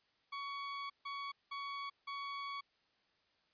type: tone bursts at uneven times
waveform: sawtooth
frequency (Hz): 1122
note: C#6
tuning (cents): +21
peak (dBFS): -37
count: 4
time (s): 0.32-0.9 / 1.05-1.32 / 1.51-1.9 / 2.07-2.61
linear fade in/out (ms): 10
effects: white hiss -75 dBFS RMS until 3.53 s + resampled to 11025 Hz